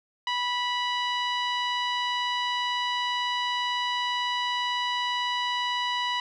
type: tone with low-pass filter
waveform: sawtooth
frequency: 982 Hz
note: B5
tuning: 10 cents flat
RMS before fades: -28 dBFS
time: 0.27-6.2 s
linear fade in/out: 2 ms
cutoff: 3500 Hz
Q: 2.7
effects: none